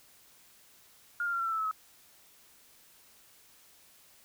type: tone with pitch steps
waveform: sine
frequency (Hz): 1417 / 1396.7 / 1376.7 / 1356.9 / 1337.5 / 1318.3 / 1299.4 / 1280.8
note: F6 / F6 / F6 / E6 / E6 / E6 / E6 / D#6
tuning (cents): +25 / 0 / -25 / +50 / +25 / 0 / -25 / +50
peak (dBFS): -29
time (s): 1.2-1.712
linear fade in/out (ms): 2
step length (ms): 64
effects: white hiss -60 dBFS RMS until 4.24 s